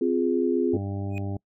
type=chord; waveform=sine; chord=F minor; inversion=second; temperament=equal with one note detuned; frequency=259.4 / 349.2 / 415.3 Hz; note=C4 / F4 / Ab4; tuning=-15 / 0 / 0 cents; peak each=-25 / -24 / -26 dBFS; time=0.01-0.77 s; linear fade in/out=5 ms
type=harmonic tone; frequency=99.1 Hz; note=G2; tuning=19 cents sharp; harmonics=1 / 2 / 3 / 4 / 6 / 7 / 8; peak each=-29 / -36 / -36 / -41 / -43 / -47 / -45 dBFS; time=0.73-1.37 s; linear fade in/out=5 ms
type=tone with exponential growth; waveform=triangle; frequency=2489 Hz; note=D#7; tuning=in tune; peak=-31 dBFS; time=1.1-1.18 s; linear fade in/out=0 ms; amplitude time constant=17 ms
effects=noise-tail reverb RT60 0.1 s tail -25 dB re dry